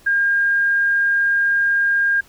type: tone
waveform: sine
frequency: 1612 Hz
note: G6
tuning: 48 cents sharp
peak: -14 dBFS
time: 0.06-2.21 s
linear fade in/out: 10 ms
effects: pink hiss -50 dBFS RMS until 2.28 s